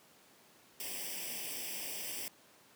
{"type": "noise with comb filter", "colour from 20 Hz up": "white", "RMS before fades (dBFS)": -41, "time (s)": [0.8, 2.28], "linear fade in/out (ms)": 0, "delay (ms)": 0.37, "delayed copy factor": 0.9, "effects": ["pink hiss -62 dBFS RMS until 2.75 s", "high-pass 200 Hz 12 dB/octave"]}